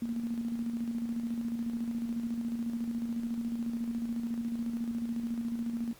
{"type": "tone with tremolo", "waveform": "sine", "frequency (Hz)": 233.1, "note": "A#3", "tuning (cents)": 0, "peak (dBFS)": -29, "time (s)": [0.02, 5.93], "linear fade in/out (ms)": 2, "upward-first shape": "square", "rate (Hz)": 14, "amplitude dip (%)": 45, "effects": ["pink hiss -56 dBFS RMS until 5.99 s", "MP3 96 kbps"]}